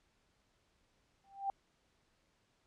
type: tone with exponential growth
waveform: sine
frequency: 788 Hz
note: G5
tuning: 9 cents sharp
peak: -30 dBFS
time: 1.24-1.5 s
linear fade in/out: 1 ms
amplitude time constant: 56 ms
effects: pink hiss -75 dBFS RMS until 2.66 s + low-pass 7000 Hz 12 dB/octave